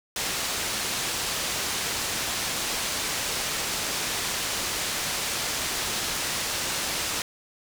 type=low-pass noise; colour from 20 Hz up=white; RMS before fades=-29 dBFS; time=0.16-7.22 s; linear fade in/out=2 ms; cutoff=7400 Hz; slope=12 dB/octave; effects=none